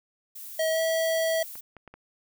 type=noise; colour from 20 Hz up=violet; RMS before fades=-41 dBFS; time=0.35-1.61 s; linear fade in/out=10 ms
type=tone with pitch glide; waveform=square; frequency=640 to 650.1 Hz; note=D#5 to E5; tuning=+49 to -24 cents; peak=-24 dBFS; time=0.59-1.43 s; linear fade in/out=5 ms; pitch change=+27 cents; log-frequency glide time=0.71-0.8 s
type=clicks; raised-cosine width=0.5 ms; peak=-31 dBFS; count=4; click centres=1.555 / 1.767 / 1.877 / 1.94 s
effects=none